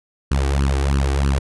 sawtooth tone with flanger, 68.8 Hz, C#2, 12 cents flat, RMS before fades -18 dBFS, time 0.31-1.39 s, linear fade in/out 5 ms, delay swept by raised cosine 0.67 to 2.67 ms, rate 3.1 Hz, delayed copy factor +1, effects resampled to 24000 Hz

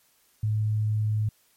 sine tone, 107.4 Hz, A2, 41 cents flat, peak -22 dBFS, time 0.43-1.29 s, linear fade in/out 5 ms, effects white hiss -64 dBFS RMS until 1.56 s + MP3 64 kbps

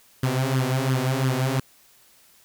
sawtooth tone with flanger, 130.81 Hz, C3, in tune, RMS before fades -23 dBFS, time 0.23-1.6 s, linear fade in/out 5 ms, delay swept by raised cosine 0.6 to 6.4 ms, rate 2.9 Hz, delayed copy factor +0.75, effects white hiss -56 dBFS RMS until 2.44 s

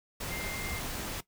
sine tone in noise, 2100 Hz, C7, 6 cents sharp, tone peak -40 dBFS, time 0.31-0.8 s, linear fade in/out 10 ms, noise pink, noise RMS -37 dBFS, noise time 0.2-1.21 s, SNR -6 dB, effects noise-tail reverb RT60 0.1 s tail -17 dB re dry

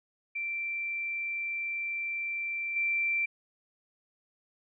sine tone with level steps, 2349 Hz, D7, in tune, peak -31 / -26 dBFS, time 0.35-3.26 s, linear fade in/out 10 ms, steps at 2.76 s, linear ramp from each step 5 ms, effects none

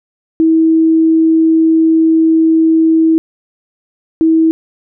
sine tone bursts at uneven times, 322.8 Hz, E4, 36 cents flat, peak -6 dBFS, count 2, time 0.4-3.18 / 4.21-4.51 s, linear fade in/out 0 ms, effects none

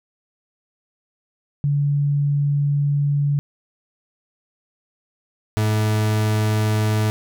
sine / 40% pulse tone pair in turn, 143.5 / 107.5 Hz, D3 / A2, -40 / -40 cents, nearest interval perfect fourth, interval 500 cents, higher first, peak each -16 / -16 dBFS, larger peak neither, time 1.64-3.39 / 5.57-7.1 s, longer first, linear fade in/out 0 ms, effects none

